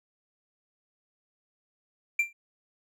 triangle tone with exponential decay, 2363 Hz, D7, 10 cents sharp, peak -17 dBFS, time 2.19-2.33 s, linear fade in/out 5 ms, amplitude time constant 29 ms, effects none

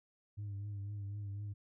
sine tone with vibrato, 101.5 Hz, G#2, 39 cents flat, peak -37 dBFS, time 0.37-1.54 s, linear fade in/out 20 ms, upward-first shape triangle, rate 4 Hz, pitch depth 50 cents each way, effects tanh soft clip ceiling -38 dBFS

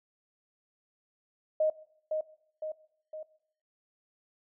sine tone with echo, 622.3 Hz, D#5, in tune, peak -23 dBFS, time 1.6-1.7 s, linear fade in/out 5 ms, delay 510 ms, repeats 3, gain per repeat -5 dB, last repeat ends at 3.23 s, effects noise-tail reverb RT60 0.7 s tail -20 dB re dry

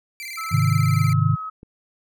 sawtooth tone with vibrato, 2200 Hz, C#7, 14 cents flat, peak -28 dBFS, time 0.2-1.13 s, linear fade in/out 0 ms, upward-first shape square, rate 19 Hz, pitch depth 100 cents each way
sine tone with pitch glide, 1309 to 1276.9 Hz, E6 to D#6, -13 to +44 cents, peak -28 dBFS, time 0.37-1.5 s, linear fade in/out 10 ms, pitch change -43 cents, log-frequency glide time 0.71-1.39 s
sine chord, Ab major, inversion none, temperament equal with one note detuned, 103.83 / 131.72 / 155.56 Hz, Ab2 / C3 / Eb3, 0 / +12 / 0 cents, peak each -20 dBFS, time 0.51-1.36 s, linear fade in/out 20 ms
click, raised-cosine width 3 ms, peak -28 dBFS, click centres 1.631 s
effects none

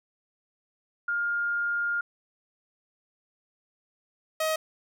sine / sawtooth tone pair in turn, 1411 / 631.4 Hz, F6 / D#5, +17 / +25 cents, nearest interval octave + major second, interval 1392 cents, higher first, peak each -25 / -21 dBFS, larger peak second, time 1.08-2.01 / 4.4-4.56 s, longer first, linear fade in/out 5 ms, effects none

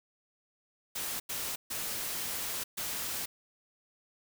white noise bursts at uneven times, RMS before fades -36 dBFS, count 4, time 0.95-1.2 / 1.29-1.56 / 1.7-2.64 / 2.77-3.26 s, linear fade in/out 10 ms, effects none

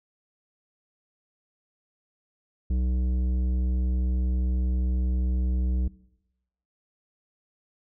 triangle tone with tanh clipping, 62.5 Hz, B1, 21 cents sharp, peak -24 dBFS, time 2.7-5.88 s, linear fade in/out 5 ms, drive 15 dB, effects noise-tail reverb RT60 0.9 s tail -21 dB re dry

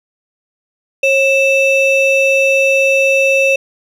triangle ring-modulated tone, 1592 Hz, G6, 26 cents sharp, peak -4 dBFS, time 1.03-3.56 s, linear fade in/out 5 ms, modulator 1050 Hz, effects none

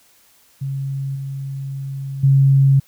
sine tone with level steps, 136.6 Hz, C#3, 25 cents flat, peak -21 / -24 / -9 dBFS, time 0.61-2.8 s, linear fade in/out 10 ms, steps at 1.15 / 2.23 s, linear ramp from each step 10 ms, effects white hiss -54 dBFS RMS until 2.87 s

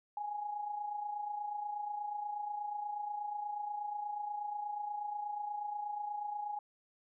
sine tone with amplitude modulation, 830.6 Hz, G#5, in tune, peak -34 dBFS, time 0.17-6.59 s, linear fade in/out 2 ms, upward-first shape sine, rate 28.3 Hz, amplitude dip 55%, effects none

